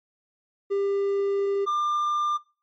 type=tone pair in turn; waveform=triangle; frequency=398 / 1195.5 Hz; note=G4 / D6; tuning=+26 / +30 cents; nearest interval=octave + perfect fifth; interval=1904 cents; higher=second; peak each=-20 dBFS; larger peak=neither; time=0.7-1.66 / 1.66-2.38 s; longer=first; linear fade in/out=20 ms; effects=noise-tail reverb RT60 0.4 s tail -24 dB re dry + MP3 32 kbps